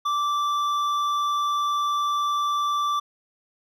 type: tone with hard clipping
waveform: triangle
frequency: 1169 Hz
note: D6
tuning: 8 cents flat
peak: -23 dBFS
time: 0.05-3 s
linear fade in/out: 10 ms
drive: 11 dB
effects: none